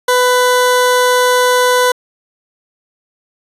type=tone; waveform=20% pulse; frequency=498.3 Hz; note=B4; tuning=15 cents sharp; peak=-4 dBFS; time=0.08-1.92 s; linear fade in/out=5 ms; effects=resampled to 32000 Hz